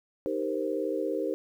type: chord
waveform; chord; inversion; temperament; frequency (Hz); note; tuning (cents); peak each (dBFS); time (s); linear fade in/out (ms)
sine; C minor seventh; first; equal; 311.1 / 392 / 466.2 / 523.3; Eb4 / G4 / Bb4 / C5; 0 / 0 / 0 / 0; -33; 0.26-1.34; 0
effects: 10-bit